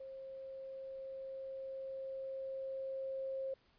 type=tone with level ramp; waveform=sine; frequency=534 Hz; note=C5; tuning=35 cents sharp; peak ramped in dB=-46 to -37 dBFS; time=0-3.54 s; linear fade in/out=5 ms; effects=pink hiss -71 dBFS RMS until 3.78 s + resampled to 11025 Hz